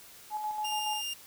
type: tone with tremolo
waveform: sine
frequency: 850 Hz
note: G#5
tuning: 40 cents sharp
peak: -30 dBFS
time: 0.3-1.02 s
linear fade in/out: 50 ms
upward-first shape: square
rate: 7.1 Hz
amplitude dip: 40%
type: tone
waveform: sawtooth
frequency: 2806 Hz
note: F7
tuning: 8 cents sharp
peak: -30 dBFS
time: 0.64-1.14 s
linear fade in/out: 10 ms
effects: white hiss -52 dBFS RMS until 1.26 s